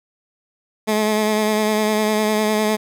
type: tone with vibrato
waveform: 15% pulse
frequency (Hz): 214.2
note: A3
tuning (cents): -46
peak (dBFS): -10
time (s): 0.87-2.77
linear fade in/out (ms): 20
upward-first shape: sine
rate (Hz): 9.9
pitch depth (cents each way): 25
effects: none